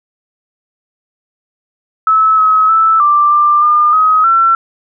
sine tone with pitch steps, 1300 / 1280 / 1316 / 1179 / 1187 / 1207 / 1265 / 1350 Hz, E6 / D#6 / E6 / D6 / D6 / D6 / D#6 / E6, -24 / +49 / -3 / +6 / +18 / +47 / +28 / +41 cents, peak -6 dBFS, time 2.07-4.55 s, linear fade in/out 2 ms, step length 310 ms, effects none

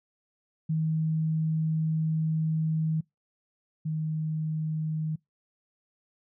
sine tone pair in turn, 158.5 / 156.59 Hz, D#3 / D#3, +32 / +11 cents, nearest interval unison, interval 21 cents, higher first, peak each -24 / -27 dBFS, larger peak first, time 0.69-3.01 / 3.85-5.16 s, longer first, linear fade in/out 10 ms, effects noise-tail reverb RT60 0.2 s tail -26 dB re dry

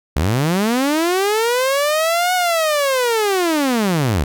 sawtooth linear two-way sweep, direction up then down, 63.8 to 738 to 63.8 Hz, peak -11 dBFS, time 0.16-4.24 s, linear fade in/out 5 ms, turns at 2.34 s, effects none

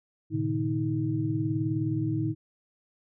sine tone cluster, 112.1 / 131.1 / 150.9 / 316.6 Hz, A2 / C3 / D3 / D#4, +33 / +4 / +47 / +30 cents, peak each -30 / -35 / -32 / -29 dBFS, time 0.3-2.35 s, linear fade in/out 50 ms, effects none

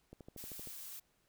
click train, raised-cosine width 2 ms, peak -37 dBFS, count 8, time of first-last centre 0.13-0.673 s, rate 12.9 Hz
blue noise, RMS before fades -48 dBFS, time 0.37-1 s, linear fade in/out 10 ms
effects pink hiss -75 dBFS RMS until 1.28 s

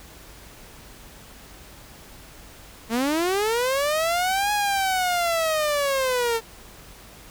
sawtooth linear two-way sweep, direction up then down, 216.1 to 836 to 446.4 Hz, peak -17 dBFS, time 2.89-6.41 s, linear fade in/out 50 ms, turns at 4.52 s, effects added 50 Hz sine -51 dBFS peak until 7.3 s + pink hiss -46 dBFS RMS until 7.3 s

